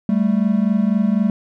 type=tone pair together; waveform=triangle; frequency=196 / 220 Hz; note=G3 / A3; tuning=0 / 0 cents; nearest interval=major second; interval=200 cents; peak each=-15 dBFS; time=0.09-1.3 s; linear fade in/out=2 ms; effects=none